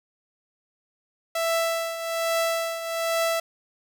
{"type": "tone with tremolo", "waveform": "sawtooth", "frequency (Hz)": 662, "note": "E5", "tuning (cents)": 7, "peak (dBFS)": -17, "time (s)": [1.35, 3.4], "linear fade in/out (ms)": 5, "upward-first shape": "triangle", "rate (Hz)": 1.2, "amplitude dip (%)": 70, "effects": []}